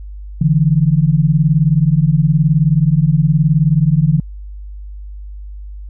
sine beating tone pair, 144.9 / 163.9 Hz, D3 / E3, -23 / -10 cents, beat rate 19 Hz, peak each -12 dBFS, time 0.41-4.2 s, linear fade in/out 5 ms, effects added 50 Hz sine -27 dBFS peak until 5.89 s

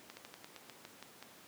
slowing click train, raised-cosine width 0.2 ms, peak -30 dBFS, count 10, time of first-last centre 0.1-1.226 s, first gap 70 ms, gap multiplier 1.14, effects pink hiss -57 dBFS RMS until 1.47 s + high-pass 200 Hz 12 dB/octave

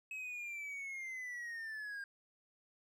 triangle linear sweep, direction down, 2572 to 1600 Hz, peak -40 dBFS, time 0.11-2.04 s, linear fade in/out 2 ms, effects none

